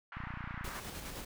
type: band-pass noise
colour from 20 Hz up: white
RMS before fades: -47 dBFS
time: 0.12-0.8 s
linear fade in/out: 2 ms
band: 920 to 1800 Hz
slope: 24 dB/octave
type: click train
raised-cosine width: 5 ms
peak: -31 dBFS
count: 16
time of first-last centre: 0.17-0.678 s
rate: 29.5 Hz
type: noise with tremolo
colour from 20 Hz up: pink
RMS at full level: -43 dBFS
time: 0.64-1.25 s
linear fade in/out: 5 ms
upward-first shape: square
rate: 9.7 Hz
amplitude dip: 30%
effects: none